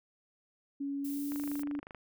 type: tone with pitch glide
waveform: sine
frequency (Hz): 280 to 288.5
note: C#4 to D4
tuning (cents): +18 to -31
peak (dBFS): -33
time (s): 0.8-1.8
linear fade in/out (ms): 10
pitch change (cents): +51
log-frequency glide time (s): 1.02-1.36
type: noise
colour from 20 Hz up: violet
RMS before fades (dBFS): -46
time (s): 1.04-1.63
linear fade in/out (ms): 10
type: click train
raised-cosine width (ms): 0.5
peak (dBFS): -31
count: 17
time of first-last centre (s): 1.32-1.947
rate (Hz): 25.5
effects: none